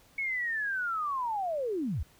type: linear sweep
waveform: sine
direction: down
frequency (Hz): 2217 to 50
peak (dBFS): -29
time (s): 0.18-2.03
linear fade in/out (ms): 5
effects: pink hiss -61 dBFS RMS until 2.19 s